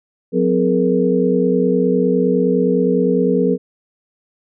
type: tone cluster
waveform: sine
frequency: 182.5 / 257.4 / 423.6 / 473.4 Hz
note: F#3 / C4 / G#4 / A#4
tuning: -24 / -28 / +34 / +27 cents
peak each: -18 dBFS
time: 0.32-3.58 s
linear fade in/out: 50 ms
effects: none